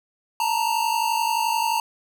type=tone pair together; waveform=square; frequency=889 / 940.5 Hz; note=A5 / A#5; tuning=+18 / +15 cents; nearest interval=minor second; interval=97 cents; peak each=-24 dBFS; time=0.4-1.8 s; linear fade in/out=2 ms; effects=10-bit